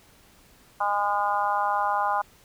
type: harmonic tone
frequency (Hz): 204.2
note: G#3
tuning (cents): -29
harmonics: 3 / 4 / 5 / 6 / 7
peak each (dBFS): -34 / -25 / -27 / -30 / -33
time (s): 0.8-2.22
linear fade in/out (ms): 10
effects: pink hiss -56 dBFS RMS until 2.44 s